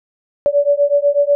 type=beating tone pair; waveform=sine; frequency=570 / 578.1 Hz; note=C#5 / D5; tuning=+48 / -27 cents; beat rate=8.1 Hz; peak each=-14 dBFS; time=0.46-1.35 s; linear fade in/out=0 ms; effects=none